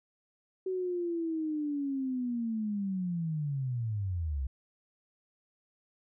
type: linear sweep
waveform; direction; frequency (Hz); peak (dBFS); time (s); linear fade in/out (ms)
sine; down; 378 to 62.7; -30; 0.66-4.47; 5
effects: none